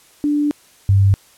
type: tone pair in turn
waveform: sine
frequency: 293.7 / 98.28 Hz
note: D4 / G2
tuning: 0 / +5 cents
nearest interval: octave + perfect fifth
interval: 1895 cents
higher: first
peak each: -14 / -9 dBFS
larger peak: second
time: 0.24-0.51 / 0.89-1.14 s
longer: first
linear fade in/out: 0 ms
effects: white hiss -50 dBFS RMS until 1.37 s + low-pass 12000 Hz 12 dB/octave